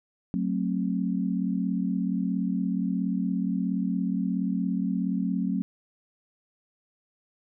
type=chord; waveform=sine; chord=F# diminished; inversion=none; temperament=just; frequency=185 / 222 / 266.4 Hz; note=F#3 / A3 / C4; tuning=0 / +16 / +31 cents; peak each=-27 / -30 / -30 dBFS; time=0.34-5.62 s; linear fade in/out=0 ms; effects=none